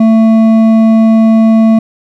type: tone with hard clipping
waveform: triangle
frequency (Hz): 222.8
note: A3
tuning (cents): +22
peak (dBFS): -5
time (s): 0-1.79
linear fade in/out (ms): 5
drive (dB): 11
effects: none